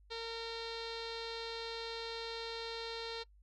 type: tone with low-pass filter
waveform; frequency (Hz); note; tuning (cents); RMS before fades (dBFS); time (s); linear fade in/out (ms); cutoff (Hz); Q
sawtooth; 458; A#4; -31; -42; 0.1-3.24; 20; 4100; 5
effects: noise-tail reverb RT60 0.1 s tail -22 dB re dry + added 50 Hz sine -60 dBFS peak until 3.42 s